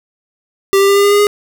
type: tone with pitch steps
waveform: square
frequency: 392 / 395.4 / 398.9 / 402.3 / 405.8 / 409.4 / 412.9 Hz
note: G4 / G4 / G4 / G4 / G#4 / G#4 / G#4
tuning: 0 / +15 / +30 / +45 / -40 / -25 / -10 cents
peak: -8 dBFS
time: 0.73-1.269 s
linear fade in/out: 0 ms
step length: 77 ms
effects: none